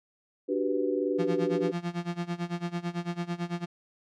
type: chord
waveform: sine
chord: G major seventh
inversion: second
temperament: equal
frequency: 293.7 / 370 / 392 / 493.9 Hz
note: D4 / F#4 / G4 / B4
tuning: 0 / 0 / 0 / 0 cents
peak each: -31 dBFS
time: 0.48-1.72 s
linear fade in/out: 20 ms
type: tone with tremolo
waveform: 35% pulse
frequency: 173.2 Hz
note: F3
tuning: 14 cents flat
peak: -26 dBFS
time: 1.18-3.66 s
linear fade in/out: 20 ms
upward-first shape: sine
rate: 9 Hz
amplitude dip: 90%
effects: low-pass 5000 Hz 12 dB/octave